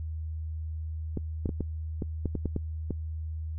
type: clicks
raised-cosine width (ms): 3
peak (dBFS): -17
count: 10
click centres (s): 1.173 / 1.458 / 1.492 / 1.607 / 2.022 / 2.257 / 2.353 / 2.457 / 2.563 / 2.907
effects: noise-tail reverb RT60 0.1 s tail -25 dB re dry + added 79 Hz sine -32 dBFS peak until 3.58 s